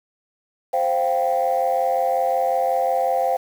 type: chord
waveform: sine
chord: C suspended fourth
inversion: none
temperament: equal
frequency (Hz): 523.3 / 698.5 / 784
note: C5 / F5 / G5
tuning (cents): 0 / 0 / 0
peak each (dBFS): -21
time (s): 0.73-3.37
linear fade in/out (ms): 10
effects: tanh soft clip ceiling -11 dBFS + 7-bit